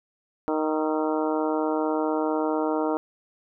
harmonic tone with a mistuned harmonic, 155.56 Hz, D#3, in tune, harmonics 2 / 3 / 4 / 5 / 6 / 7 / 8 / 9, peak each -26 / -28 / -30 / -33 / -32 / -39 / -38 / -39 dBFS, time 0.48-2.97 s, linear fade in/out 0 ms, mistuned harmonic 9, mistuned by -49 cents, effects none

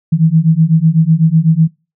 sine beating tone pair, 157.2 / 165.2 Hz, D#3 / E3, +18 / +4 cents, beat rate 8 Hz, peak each -10 dBFS, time 0.12-1.68 s, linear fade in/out 10 ms, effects noise-tail reverb RT60 0.3 s tail -23 dB re dry

